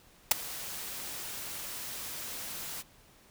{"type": "noise with ADSR envelope", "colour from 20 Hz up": "white", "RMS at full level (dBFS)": -18, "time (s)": [0.31, 2.83], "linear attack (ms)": 5, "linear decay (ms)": 10, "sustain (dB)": -22, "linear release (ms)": 28, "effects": ["pink hiss -60 dBFS RMS until 3.3 s"]}